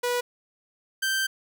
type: tone pair in turn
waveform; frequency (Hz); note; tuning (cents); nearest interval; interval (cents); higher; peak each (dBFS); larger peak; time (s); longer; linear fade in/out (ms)
sawtooth; 488.5 / 1562.1; B4 / G6; -19 / -7; octave + minor sixth; 2012; second; -20; neither; 0.03-0.21 / 1.02-1.27; second; 10
effects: none